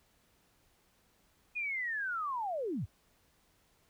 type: linear sweep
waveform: sine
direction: down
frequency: 2489 to 68.8 Hz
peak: -33 dBFS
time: 1.55-2.86 s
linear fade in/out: 20 ms
effects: pink hiss -70 dBFS RMS until 3.89 s